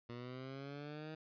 15% pulse linear sweep, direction up, 118.4 to 158 Hz, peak -39 dBFS, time 0.09-1.15 s, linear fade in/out 5 ms, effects resampled to 11025 Hz

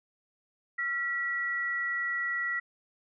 sine tone pair together, 1369 / 1939.5 Hz, F6 / B6, -35 / -32 cents, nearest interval tritone, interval 603 cents, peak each -37 / -29 dBFS, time 0.78-2.6 s, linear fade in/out 10 ms, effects none

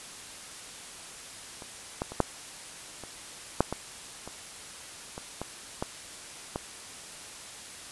clicks, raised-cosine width 1 ms, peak -29 / -15 / -24 / -7 / -27 / -6 / -16 / -25 / -23 / -19 / -15 / -16 dBFS, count 12, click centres 1.622 / 2.019 / 2.12 / 2.203 / 3.037 / 3.606 / 3.726 / 4.276 / 5.179 / 5.416 / 5.825 / 6.559 s, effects white hiss -44 dBFS RMS until 7.91 s + resampled to 24000 Hz

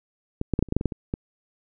clicks, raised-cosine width 3 ms, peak -13 / -9 / -8 / -6 / -28 / -10 / -6 / -15 / -8 / -18 / -13 dBFS, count 11, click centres 0.414 / 0.537 / 0.591 / 0.626 / 0.687 / 0.724 / 0.766 / 0.811 / 0.857 / 0.922 / 1.139 s, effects none

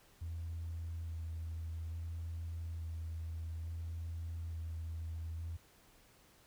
sine tone with vibrato, 82.41 Hz, E2, in tune, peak -38 dBFS, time 0.21-5.57 s, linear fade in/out 10 ms, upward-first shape square, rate 0.58 Hz, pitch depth 15 cents each way, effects tanh soft clip ceiling -35 dBFS + pink hiss -65 dBFS RMS until 6.46 s

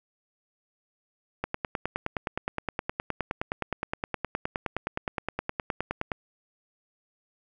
click train, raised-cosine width 0.5 ms, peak -13 dBFS, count 46, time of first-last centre 1.44-6.118 s, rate 9.62 Hz, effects none

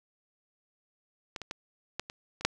clicks, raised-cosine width 0.2 ms, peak -19 / -22 / -19 / -15 / -24 / -26 / -6 dBFS, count 7, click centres 1.362 / 1.417 / 1.511 / 1.996 / 2.099 / 2.41 / 2.45 s, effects none

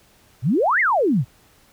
sine exponential two-way sweep, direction up then down, 106.6 to 2172 to 106.6 Hz, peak -15 dBFS, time 0.42-1.25 s, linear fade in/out 50 ms, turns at 0.8 s, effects pink hiss -55 dBFS RMS until 1.72 s

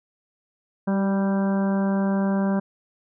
harmonic tone with a mistuned harmonic, 196 Hz, G3, in tune, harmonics 1 / 2 / 3 / 4 / 5 / 6 / 7 / 8, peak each -20 / -32 / -30 / -36 / -35 / -42 / -42 / -39 dBFS, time 0.87-2.6 s, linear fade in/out 10 ms, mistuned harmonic 2, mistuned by -26 cents, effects none

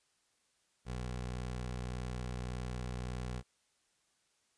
20% pulse tone, 61.74 Hz, B1, in tune, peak -33 dBFS, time 0.85-3.43 s, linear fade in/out 50 ms, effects white hiss -75 dBFS RMS until 4.57 s + resampled to 22050 Hz

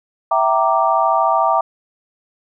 sine chord, E half-diminished seventh, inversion none, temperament equal with one note detuned, 659.3 / 772.8 / 932.3 / 1174.7 Hz, E5 / G5 / Bb5 / D6, 0 / -25 / 0 / 0 cents, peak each -18 dBFS, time 0.31-1.61 s, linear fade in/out 5 ms, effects none

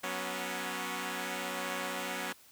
5% pulse chord, F# suspended fourth, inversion none, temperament equal with one note detuned, 185 / 244.1 / 277.2 Hz, F#3 / B3 / C#4, 0 / -20 / 0 cents, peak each -28 dBFS, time 0.03-2.33 s, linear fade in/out 10 ms, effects white hiss -59 dBFS RMS until 2.51 s

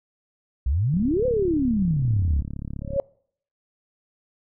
sine exponential two-way sweep, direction up then down, 58.27 to 523.3 to 65.6 Hz, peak -19 dBFS, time 0.66-2.41 s, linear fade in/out 5 ms, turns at 1.26 s
click train, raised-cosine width 5 ms, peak -20 dBFS, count 72, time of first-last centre 0.94-2.963 s, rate 35.1 Hz
sine tone with exponential growth, 554.4 Hz, C#5, in tune, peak -15 dBFS, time 2.81-3 s, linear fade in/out 1 ms, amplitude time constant 40 ms
effects noise-tail reverb RT60 0.6 s tail -25 dB re dry

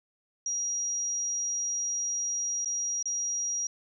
sine tone with dropouts, 5730 Hz, F8, 44 cents sharp, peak -28 dBFS, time 0.46-3.67 s, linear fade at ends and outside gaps 2 ms, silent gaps 2.647-2.657 / 3.027-3.056 s, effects none

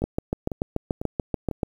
two click trains, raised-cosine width 2 ms, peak -10 / -16 dBFS, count 12 / 4, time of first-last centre 0.04-1.632 / 0.02-1.513 s, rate 6.91 / 2.01 Hz, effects 8-bit

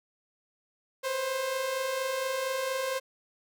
sawtooth tone pair together, 505.7 / 530 Hz, B4 / C5, +41 / +22 cents, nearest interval minor second, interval 81 cents, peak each -33 / -26 dBFS, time 1.03-3 s, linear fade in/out 20 ms, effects none

